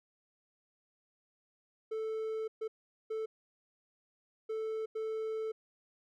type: tone bursts at uneven times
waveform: triangle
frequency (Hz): 440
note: A4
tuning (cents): 0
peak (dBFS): -32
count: 5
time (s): 1.91-2.48 / 2.61-2.68 / 3.1-3.26 / 4.49-4.86 / 4.95-5.52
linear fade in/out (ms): 10
effects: none